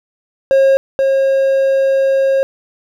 triangle tone pair in turn, 540 / 540 Hz, C#5 / C#5, -45 / -45 cents, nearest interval unison, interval 0 cents, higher neither, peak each -5 / -8 dBFS, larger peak first, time 0.51-0.77 / 0.99-2.43 s, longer second, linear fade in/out 0 ms, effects none

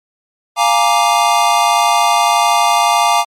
square chord, Bb dominant seventh, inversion second, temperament equal, 698.5 / 830.6 / 932.3 / 1174.7 Hz, F5 / Ab5 / Bb5 / D6, 0 / 0 / 0 / 0 cents, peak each -16 dBFS, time 0.56-3.25 s, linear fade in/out 50 ms, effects low-pass 11000 Hz 12 dB/octave + MP3 96 kbps

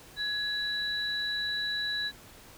sine tone pair together, 1680 / 3940 Hz, G#6 / B7, +19 / -5 cents, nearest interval octave + minor third, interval 1476 cents, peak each -33 / -31 dBFS, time 0.16-2.12 s, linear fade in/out 50 ms, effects pink hiss -52 dBFS RMS until 2.57 s

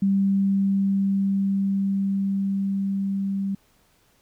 sine tone with level ramp, 196 Hz, G3, in tune, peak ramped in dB -17 to -23 dBFS, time 0.02-3.55 s, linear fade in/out 5 ms, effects pink hiss -62 dBFS RMS until 4.21 s

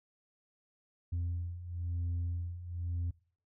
sine beating tone pair, 85.8 / 86.8 Hz, F2 / F2, -30 / -10 cents, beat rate 1 Hz, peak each -37 / -33 dBFS, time 1.12-3.11 s, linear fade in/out 10 ms, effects noise-tail reverb RT60 0.5 s tail -25 dB re dry + tanh soft clip ceiling -30 dBFS

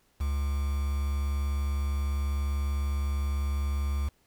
triangle tone with quantisation, 70.4 Hz, C#2, 27 cents sharp, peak -24 dBFS, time 0.2-4.09 s, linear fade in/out 10 ms, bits 7, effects pink hiss -68 dBFS RMS until 4.26 s

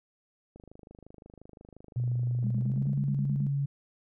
click train, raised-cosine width 2 ms, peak -36 dBFS, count 62, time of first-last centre 0.56-2.934 s, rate 25.7 Hz
sine tone with pitch glide, 122 to 140.14 Hz, B2 to C#3, -21 to +19 cents, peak -26 dBFS, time 1.96-3.66 s, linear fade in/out 10 ms, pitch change +240 cents, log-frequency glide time 2.56-2.89 s
sine tone bursts, 203.5 Hz, G#3, 35 cents flat, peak -31 dBFS, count 10, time 2.44-3.467 s, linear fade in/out 0 ms, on 64 ms, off 43 ms
effects none

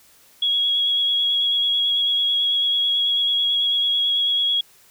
sine tone with vibrato, 3324 Hz, G#7, 1 cent sharp, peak -17 dBFS, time 0.42-4.61 s, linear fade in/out 5 ms, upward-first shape sine, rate 9.1 Hz, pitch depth 16 cents each way, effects white hiss -53 dBFS RMS until 4.9 s

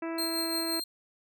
harmonic tone, 329.6 Hz, E4, in tune, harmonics 1 / 2 / 3 / 4 / 5 / 6 / 7 / 8, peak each -33 / -39 / -43 / -45 / -47 / -49 / -50 / -51 dBFS, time 0.02-0.8 s, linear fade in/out 5 ms
sawtooth tone with tremolo, 4186 Hz, C8, in tune, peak -26 dBFS, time 0.18-0.84 s, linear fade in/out 5 ms, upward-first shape triangle, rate 5.8 Hz, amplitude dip 50%
effects none

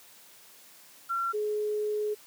sine tone pair in turn, 1365 / 422.1 Hz, F6 / G#4, -40 / +28 cents, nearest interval octave + minor sixth, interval 2032 cents, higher first, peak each -27 dBFS, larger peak neither, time 1.09-1.33 / 1.33-2.15 s, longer second, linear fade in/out 20 ms, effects white hiss -54 dBFS RMS until 2.26 s + high-pass 150 Hz 12 dB/octave

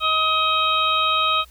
harmonic tone, 632 Hz, D#5, 27 cents sharp, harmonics 1 / 2 / 4 / 5 / 6, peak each -31 / -19 / -25 / -26 / -24 dBFS, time 0-1.45 s, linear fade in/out 50 ms, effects added 60 Hz sine -47 dBFS peak until 1.5 s + white hiss -54 dBFS RMS until 1.5 s

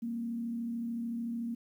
sine tone with frequency modulation, 233.1 Hz, A#3, in tune, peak -33 dBFS, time 0.02-1.55 s, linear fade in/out 10 ms, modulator 33.6 Hz, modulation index 0.34, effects 11-bit

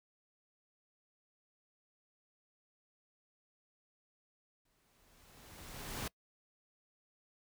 pink noise with exponential growth, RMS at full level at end -39 dBFS, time 4.65-6.08 s, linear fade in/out 5 ms, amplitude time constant 310 ms, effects noise-tail reverb RT60 0.1 s tail -24 dB re dry

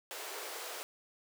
pink high-pass noise, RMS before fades -43 dBFS, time 0.11-0.83 s, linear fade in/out 0 ms, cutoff 370 Hz, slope 48 dB/octave, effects none

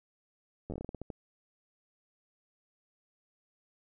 slowing click train, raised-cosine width 2 ms, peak -26 dBFS, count 12, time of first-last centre 0.7-1.102 s, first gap 10 ms, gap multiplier 1.24, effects none

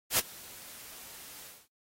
white noise with ADSR envelope, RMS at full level -24 dBFS, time 0.1-1.68 s, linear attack 89 ms, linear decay 16 ms, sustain -24 dB, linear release 240 ms, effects AAC 48 kbps

